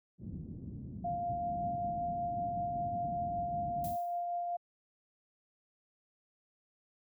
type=low-pass noise; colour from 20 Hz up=white; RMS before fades=-43 dBFS; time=0.18-3.97 s; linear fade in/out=50 ms; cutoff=230 Hz; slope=24 dB/octave
type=tone with tremolo; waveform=sine; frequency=698.5 Hz; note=F5; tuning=in tune; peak=-32 dBFS; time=1.04-4.57 s; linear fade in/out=10 ms; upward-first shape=triangle; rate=5.2 Hz; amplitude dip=25%
type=noise with exponential decay; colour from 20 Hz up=violet; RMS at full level=-43 dBFS; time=3.84-4.25 s; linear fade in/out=2 ms; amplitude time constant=88 ms
effects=high-pass 60 Hz 12 dB/octave